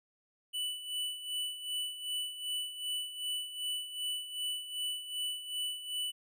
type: tone with tremolo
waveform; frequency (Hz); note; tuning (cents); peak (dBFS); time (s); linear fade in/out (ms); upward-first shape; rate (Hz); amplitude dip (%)
square; 2975; F#7; +9; -33; 0.53-6.12; 20; sine; 2.6; 70
effects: none